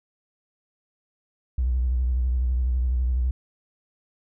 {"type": "tone with vibrato", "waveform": "triangle", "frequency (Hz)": 62.3, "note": "B1", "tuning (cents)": 16, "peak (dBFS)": -16, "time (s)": [1.58, 3.31], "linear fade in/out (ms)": 5, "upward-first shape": "triangle", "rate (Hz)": 12, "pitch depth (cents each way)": 94, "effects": ["tanh soft clip ceiling -18 dBFS"]}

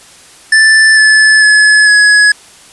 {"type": "tone with pitch steps", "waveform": "square", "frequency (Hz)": [1760, 1733.8, 1707.9, 1682.5], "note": ["A6", "A6", "G#6", "G#6"], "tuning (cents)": [0, -26, 48, 22], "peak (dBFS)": -4, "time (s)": [0.52, 2.32], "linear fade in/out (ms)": 5, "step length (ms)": 450, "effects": ["white hiss -38 dBFS RMS until 2.72 s", "resampled to 24000 Hz"]}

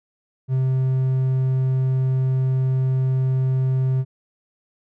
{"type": "tone", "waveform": "triangle", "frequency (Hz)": 130.8, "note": "C3", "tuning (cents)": 0, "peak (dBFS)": -15, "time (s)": [0.48, 4.05], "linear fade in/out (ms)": 50, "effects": []}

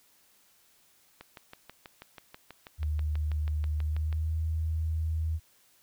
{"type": "click train", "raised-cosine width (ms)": 0.3, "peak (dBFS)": -28, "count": 19, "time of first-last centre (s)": [1.21, 4.127], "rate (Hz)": 6.17}
{"type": "tone with pitch glide", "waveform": "sine", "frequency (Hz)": [76, 79.78], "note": ["D#2", "D#2"], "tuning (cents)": [-40, 44], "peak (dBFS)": -27, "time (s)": [2.78, 5.4], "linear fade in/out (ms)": 50, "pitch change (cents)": 84, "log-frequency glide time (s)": [3.8, 4.35]}
{"effects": ["white hiss -64 dBFS RMS until 5.82 s"]}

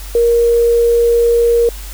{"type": "tone with quantisation", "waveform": "sine", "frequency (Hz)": 469.6, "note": "A#4", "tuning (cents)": 13, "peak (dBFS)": -8, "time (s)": [0.15, 1.69], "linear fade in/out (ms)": 2, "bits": 6, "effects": ["added 48 Hz sine -26 dBFS peak until 1.93 s", "white hiss -34 dBFS RMS until 1.93 s"]}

